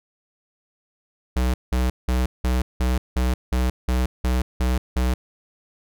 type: tone bursts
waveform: square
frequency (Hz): 62.8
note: B1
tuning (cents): +30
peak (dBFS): -19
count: 11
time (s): 1.36-5.14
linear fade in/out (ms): 5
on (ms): 180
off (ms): 180
effects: none